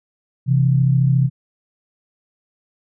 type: tone pair together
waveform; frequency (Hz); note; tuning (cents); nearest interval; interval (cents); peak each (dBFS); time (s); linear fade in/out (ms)
sine; 130.81 / 164.81; C3 / E3; 0 / 0; major third; 400; -13 / -19; 0.46-1.3; 50
effects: none